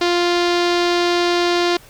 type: tone with low-pass filter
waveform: sawtooth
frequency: 349.4 Hz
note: F4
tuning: 1 cent sharp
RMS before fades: -17 dBFS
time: 0.01-1.77 s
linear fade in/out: 5 ms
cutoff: 4500 Hz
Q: 2.2
effects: pink hiss -45 dBFS RMS until 1.89 s